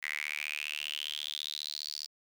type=tone with high-pass filter sweep; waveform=sawtooth; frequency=74.8 Hz; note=D2; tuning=32 cents sharp; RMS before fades=-38 dBFS; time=0.02-2.07 s; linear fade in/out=20 ms; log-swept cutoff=2000 to 4800 Hz; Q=8.3; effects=none